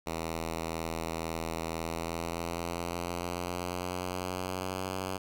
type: tone with pitch glide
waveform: 5% pulse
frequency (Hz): 82 to 93.65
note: E2 to F#2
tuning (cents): -9 to +21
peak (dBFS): -22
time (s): 0.06-5.18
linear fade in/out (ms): 10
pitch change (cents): +230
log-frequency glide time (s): 1.74-4.88
effects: none